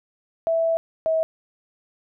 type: tone pair in turn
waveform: sine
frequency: 658 / 643.3 Hz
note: E5 / E5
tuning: -3 / -42 cents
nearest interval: unison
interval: 39 cents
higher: first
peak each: -18 dBFS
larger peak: neither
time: 0.47-0.77 / 1.06-1.23 s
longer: first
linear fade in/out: 0 ms
effects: none